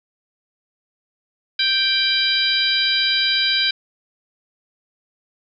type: harmonic tone with a mistuned harmonic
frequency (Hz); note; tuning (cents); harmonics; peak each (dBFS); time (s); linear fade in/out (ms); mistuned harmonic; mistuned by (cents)
784; G5; 0; 2 / 3 / 4 / 5 / 6; -24 / -25 / -22 / -20 / -23; 1.59-3.71; 5; 6; +40
effects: none